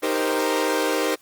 sawtooth chord, C minor seventh, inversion first, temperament equal, 311.1 / 392 / 466.2 / 523.3 Hz, Eb4 / G4 / Bb4 / C5, 0 / 0 / 0 / 0 cents, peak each -22 / -23 / -22 / -22 dBFS, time 0.02-1.16 s, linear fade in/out 20 ms, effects white hiss -56 dBFS RMS until 1.21 s + Opus 24 kbps

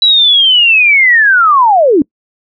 sine linear sweep, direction down, 3951 to 261.6 Hz, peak -4 dBFS, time 0.02-2.02 s, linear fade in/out 2 ms, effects noise-tail reverb RT60 0.1 s tail -26 dB re dry

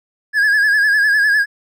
triangle tone with vibrato, 1676 Hz, G#6, 15 cents sharp, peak -9 dBFS, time 0.33-1.46 s, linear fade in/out 50 ms, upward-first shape sine, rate 9.9 Hz, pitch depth 66 cents each way, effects none

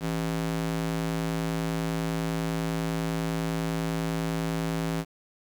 square tone with high-pass filter, 55 Hz, A1, in tune, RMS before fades -29 dBFS, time 0-5.05 s, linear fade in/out 50 ms, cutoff 160 Hz, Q 1.3, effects 9-bit

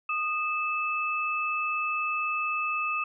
sine tone pair together, 1233.1 / 2618 Hz, D#6 / E7, -16 / -13 cents, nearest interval octave + minor second, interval 1303 cents, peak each -29 / -29 dBFS, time 0.09-3.04 s, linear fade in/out 5 ms, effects none

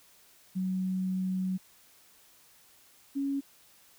sine tone pair in turn, 186.7 / 277.3 Hz, F#3 / C#4, +16 / +1 cents, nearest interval perfect fifth, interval 685 cents, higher second, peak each -28 dBFS, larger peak neither, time 0.55-1.58 / 3.15-3.41 s, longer first, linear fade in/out 20 ms, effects white hiss -60 dBFS RMS until 3.98 s

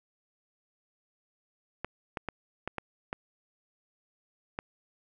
clicks, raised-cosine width 0.5 ms, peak -18 dBFS, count 7, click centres 1.846 / 2.172 / 2.287 / 2.676 / 2.783 / 3.129 / 4.589 s, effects none

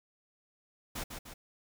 pink noise with echo, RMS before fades -38 dBFS, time 0.95-1.04 s, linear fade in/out 10 ms, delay 150 ms, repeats 2, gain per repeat -5 dB, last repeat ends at 1.34 s, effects none

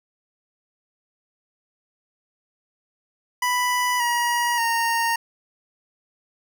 25% pulse tone with pitch steps, 989 / 955.9 / 923.8 Hz, B5 / A#5 / A#5, +2 / +43 / -16 cents, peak -16 dBFS, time 3.42-5.16 s, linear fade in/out 5 ms, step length 580 ms, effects none

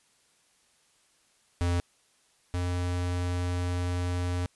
square tone pair in turn, 87.3 / 88.93 Hz, F2 / F2, 0 / +32 cents, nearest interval unison, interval 32 cents, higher second, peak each -25 / -28 dBFS, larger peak first, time 1.61-1.8 / 2.54-4.46 s, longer second, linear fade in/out 0 ms, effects white hiss -66 dBFS RMS until 4.55 s + resampled to 24000 Hz

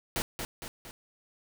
pink noise with echo, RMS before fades -31 dBFS, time 0.16-0.22 s, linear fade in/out 0 ms, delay 230 ms, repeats 3, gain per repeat -5 dB, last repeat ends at 0.91 s, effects none

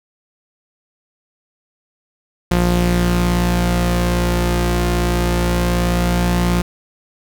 sawtooth tone pair together, 58.77 / 176.1 Hz, A#1 / F3, +15 / +15 cents, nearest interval octave + perfect fifth, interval 1900 cents, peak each -13 dBFS, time 2.51-6.62 s, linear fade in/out 5 ms, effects none

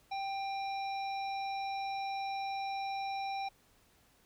harmonic tone with a mistuned harmonic, 784 Hz, G5, in tune, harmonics 1 / 3 / 5 / 7, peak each -35 / -45 / -49 / -52 dBFS, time 0.11-3.49 s, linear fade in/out 10 ms, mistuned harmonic 3, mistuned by +28 cents, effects pink hiss -67 dBFS RMS until 4.25 s

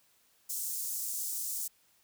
pink high-pass noise, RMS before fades -36 dBFS, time 0.49-1.68 s, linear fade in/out 10 ms, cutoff 6800 Hz, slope 24 dB/octave, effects white hiss -68 dBFS RMS until 2.03 s

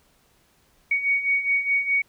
sine beating tone pair, 2236 / 2240.8 Hz, C#7 / C#7, +14 / +18 cents, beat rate 4.8 Hz, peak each -26 / -21 dBFS, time 0.91-2.02 s, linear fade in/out 5 ms, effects pink hiss -62 dBFS RMS until 2.08 s

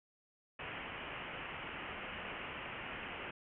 white low-pass noise, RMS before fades -45 dBFS, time 0.59-3.31 s, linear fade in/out 5 ms, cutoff 3000 Hz, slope 96 dB/octave, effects none

